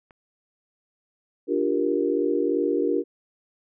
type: click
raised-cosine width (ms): 0.5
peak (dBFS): -35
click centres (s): 0.108
type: chord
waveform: sine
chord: G minor seventh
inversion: second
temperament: equal with one note detuned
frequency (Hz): 293.7 / 349.2 / 392 / 468.1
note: D4 / F4 / G4 / Bb4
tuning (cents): 0 / 0 / 0 / +7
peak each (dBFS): -26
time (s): 1.47-3.04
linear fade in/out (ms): 50
effects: none